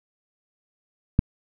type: click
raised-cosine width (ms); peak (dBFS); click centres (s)
5; -4; 1.191
effects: none